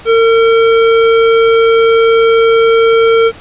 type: tone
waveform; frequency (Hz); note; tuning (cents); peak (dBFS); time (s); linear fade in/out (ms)
square; 455.1; A#4; -42; -6; 0.05-3.32; 50
effects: pink hiss -34 dBFS RMS until 3.4 s + resampled to 8000 Hz